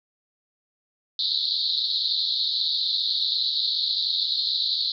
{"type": "band-pass noise", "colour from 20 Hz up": "white", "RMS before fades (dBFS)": -25, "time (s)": [1.19, 4.92], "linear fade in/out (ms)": 2, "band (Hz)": [3700, 4400], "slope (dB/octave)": 96, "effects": []}